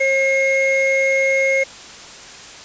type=tone pair together; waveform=triangle; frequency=538 / 2152 Hz; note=C5 / C7; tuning=+48 / +48 cents; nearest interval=2 octaves; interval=2400 cents; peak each=-15 dBFS; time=0-1.64 s; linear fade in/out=10 ms; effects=white hiss -37 dBFS RMS until 2.64 s + resampled to 16000 Hz